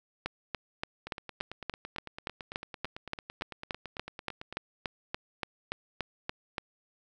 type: two click trains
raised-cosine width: 0.3 ms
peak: -24 / -16 dBFS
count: 32 / 23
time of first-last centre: 1.07-4.526 / 0.26-6.582 s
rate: 8.97 / 3.48 Hz
effects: none

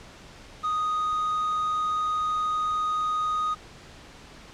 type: tone with quantisation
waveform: triangle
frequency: 1244.5 Hz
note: D#6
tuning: in tune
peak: -22 dBFS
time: 0.63-3.55 s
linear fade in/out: 20 ms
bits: 8
effects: pink hiss -47 dBFS RMS until 4.53 s + low-pass 6000 Hz 12 dB/octave

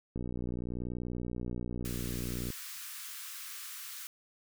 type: click train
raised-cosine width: 3 ms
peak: -25 dBFS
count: 143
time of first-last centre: 0.16-2.503 s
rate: 60.6 Hz
type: high-pass noise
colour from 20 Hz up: white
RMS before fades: -44 dBFS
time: 1.85-4.07 s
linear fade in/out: 0 ms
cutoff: 1100 Hz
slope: 48 dB/octave
effects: none

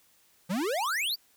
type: exponential sweep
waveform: square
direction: up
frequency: 164.81 to 4930 Hz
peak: -28 dBFS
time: 0.49-1.16 s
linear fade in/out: 20 ms
effects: white hiss -64 dBFS RMS until 1.36 s

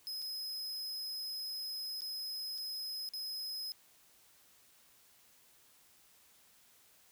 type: tone with dropouts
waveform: 45% pulse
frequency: 5090 Hz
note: D#8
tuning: 39 cents sharp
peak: -39 dBFS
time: 0.07-3.72 s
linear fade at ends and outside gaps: 0 ms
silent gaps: 0.219-0.223 / 2.007-2.019 / 2.579-2.583 / 3.089-3.136 s
effects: white hiss -65 dBFS RMS until 7.11 s

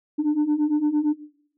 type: beating tone pair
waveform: sine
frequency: 293.7 / 302.5 Hz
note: D4 / D#4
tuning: 0 / -49 cents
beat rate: 8.8 Hz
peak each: -21 / -19 dBFS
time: 0.18-1.14 s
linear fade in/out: 20 ms
effects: noise-tail reverb RT60 0.7 s tail -19 dB re dry + tanh soft clip ceiling -16 dBFS

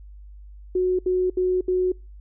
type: tone bursts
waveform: sine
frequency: 366.9 Hz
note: F#4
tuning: 15 cents flat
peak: -18 dBFS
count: 4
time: 0.75-1.92 s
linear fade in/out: 5 ms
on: 240 ms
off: 70 ms
effects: noise-tail reverb RT60 0.3 s tail -26 dB re dry + added 50 Hz sine -40 dBFS peak until 2.2 s

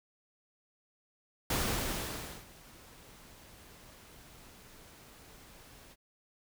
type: noise with ADSR envelope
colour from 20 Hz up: pink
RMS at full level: -31 dBFS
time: 1.5-5.96 s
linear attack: 4 ms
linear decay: 940 ms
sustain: -24 dB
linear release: 39 ms
effects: none

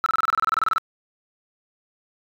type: tone bursts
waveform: sine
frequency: 1318.5 Hz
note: E6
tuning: in tune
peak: -15 dBFS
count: 16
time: 0.04-0.781 s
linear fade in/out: 0 ms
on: 21 ms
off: 27 ms
effects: tanh soft clip ceiling -14 dBFS

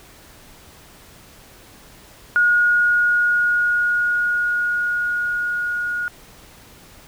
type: tone with level ramp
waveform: sine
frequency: 1441 Hz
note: F#6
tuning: 46 cents flat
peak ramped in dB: -12 to -21 dBFS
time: 2.36-6.08 s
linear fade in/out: 0 ms
effects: pink hiss -46 dBFS RMS until 7.07 s

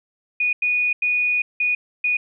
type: tone bursts at uneven times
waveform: sine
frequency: 2465 Hz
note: D#7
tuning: 17 cents flat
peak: -17 dBFS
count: 5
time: 0.4-0.53 / 0.62-0.93 / 1.02-1.42 / 1.6-1.75 / 2.04-2.17 s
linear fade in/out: 5 ms
effects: none

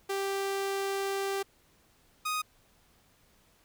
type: tone pair in turn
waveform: sawtooth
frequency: 392.6 / 1246.4 Hz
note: G4 / D#6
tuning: +3 / +3 cents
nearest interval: octave + minor sixth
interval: 2000 cents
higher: second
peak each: -26 dBFS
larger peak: neither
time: 0.09-1.43 / 2.25-2.42 s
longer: first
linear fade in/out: 10 ms
effects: pink hiss -65 dBFS RMS until 3.64 s

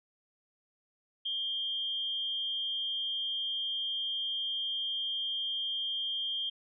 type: tone with amplitude modulation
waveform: sine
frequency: 3200 Hz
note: G7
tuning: 35 cents sharp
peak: -29 dBFS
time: 1.25-6.5 s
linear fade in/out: 10 ms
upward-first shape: sine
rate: 232 Hz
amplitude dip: 50%
effects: none

